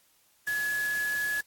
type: tone in noise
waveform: sine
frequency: 1695 Hz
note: G#6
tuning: 35 cents sharp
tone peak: -27 dBFS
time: 0.47-1.41 s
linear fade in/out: 5 ms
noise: white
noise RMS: -40 dBFS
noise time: 0.47-1.41 s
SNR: +10 dB
effects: white hiss -65 dBFS RMS until 1.46 s + AAC 64 kbps